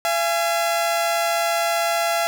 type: tone pair together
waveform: sawtooth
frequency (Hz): 679.1 / 830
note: F5 / G#5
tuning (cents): -49 / -1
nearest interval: minor third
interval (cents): 348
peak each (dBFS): -16 / -22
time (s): 0.05-2.27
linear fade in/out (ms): 0
effects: none